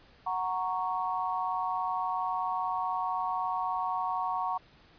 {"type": "chord", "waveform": "sine", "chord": "F# major", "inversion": "none", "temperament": "equal", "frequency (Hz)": [740, 932.3, 1108.7], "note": ["F#5", "A#5", "C#6"], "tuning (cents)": [0, 0, 0], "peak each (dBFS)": -33, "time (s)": [0.26, 4.58], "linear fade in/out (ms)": 10, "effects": ["pink hiss -59 dBFS RMS until 4.98 s", "resampled to 11025 Hz"]}